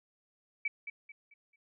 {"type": "tone with echo", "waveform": "sine", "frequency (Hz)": 2294, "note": "D7", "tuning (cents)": -41, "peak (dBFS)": -29, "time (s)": [0.65, 0.68], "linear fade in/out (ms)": 5, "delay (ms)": 220, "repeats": 4, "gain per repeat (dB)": -9, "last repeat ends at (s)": 1.56, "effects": []}